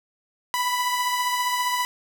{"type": "beating tone pair", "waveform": "sawtooth", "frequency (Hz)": [987.8, 1002.8], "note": ["B5", "B5"], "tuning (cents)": [0, 26], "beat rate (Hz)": 15, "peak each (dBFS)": [-19, -27], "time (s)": [0.54, 1.85], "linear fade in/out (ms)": 0, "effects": []}